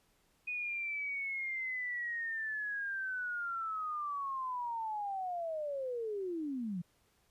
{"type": "linear sweep", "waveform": "sine", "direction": "down", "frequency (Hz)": [2489, 164.81], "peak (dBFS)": -35, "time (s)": [0.47, 6.82], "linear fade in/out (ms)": 10, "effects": ["pink hiss -72 dBFS RMS until 7.3 s", "resampled to 32000 Hz"]}